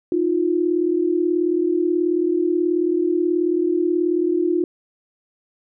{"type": "tone pair together", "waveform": "sine", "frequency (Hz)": [314.4, 352.9], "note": ["D#4", "F4"], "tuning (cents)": [18, 18], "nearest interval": "major second", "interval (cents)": 200, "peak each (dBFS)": [-21, -18], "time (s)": [0.12, 4.64], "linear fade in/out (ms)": 2, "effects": []}